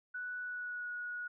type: tone with pitch glide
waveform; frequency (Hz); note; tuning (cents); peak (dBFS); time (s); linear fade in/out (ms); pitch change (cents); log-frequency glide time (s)
sine; 1480 to 1457.1; F#6 to F#6; 0 to -27; -38; 0.14-1.28; 10; -27; 0.4-0.9
effects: none